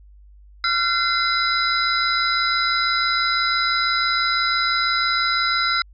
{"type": "tone cluster", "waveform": "sine", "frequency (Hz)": [1368, 1494, 2065, 3974, 5010], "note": ["F6", "F#6", "C7", "B7", "D#8"], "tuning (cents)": [-36, 16, -23, 10, 11], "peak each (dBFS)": [-21, -28, -25, -24, -26], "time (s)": [0.64, 5.82], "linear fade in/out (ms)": 2, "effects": ["added 50 Hz sine -44 dBFS peak until 5.93 s"]}